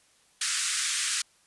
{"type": "band-pass noise", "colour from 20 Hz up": "white", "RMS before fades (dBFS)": -29, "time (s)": [0.41, 1.22], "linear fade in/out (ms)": 5, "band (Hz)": [1300, 9700], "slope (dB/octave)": 48, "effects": ["white hiss -63 dBFS RMS until 1.46 s", "resampled to 24000 Hz"]}